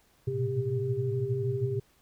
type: tone cluster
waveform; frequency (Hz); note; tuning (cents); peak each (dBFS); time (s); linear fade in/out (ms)
sine; 106.6 / 116.1 / 122 / 128.5 / 397.8; G#2 / A#2 / B2 / C3 / G4; +46 / -7 / -21 / -31 / +25; -38 / -35 / -37 / -31 / -31; 0.27-1.8; 10
effects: pink hiss -65 dBFS RMS until 2.01 s